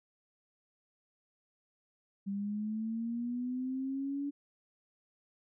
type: linear sweep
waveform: sine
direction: up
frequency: 196 to 286.4 Hz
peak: -33 dBFS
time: 2.26-4.31 s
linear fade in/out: 20 ms
effects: none